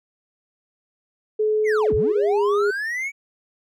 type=tone with pitch glide; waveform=sine; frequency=429 to 409.4 Hz; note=A4 to G#4; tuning=-44 to -25 cents; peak=-17 dBFS; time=1.39-2.71 s; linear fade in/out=10 ms; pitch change=-81 cents; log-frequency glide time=2.06-2.19 s
type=linear two-way sweep; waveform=triangle; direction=down then up; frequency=2284 to 43.04 to 2284 Hz; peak=-22 dBFS; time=1.64-3.12 s; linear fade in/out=50 ms; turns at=1.94 s
effects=none